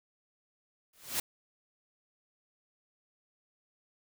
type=noise with exponential growth; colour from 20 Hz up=white; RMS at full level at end=-28 dBFS; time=0.93-1.2 s; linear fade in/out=5 ms; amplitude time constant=57 ms; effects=none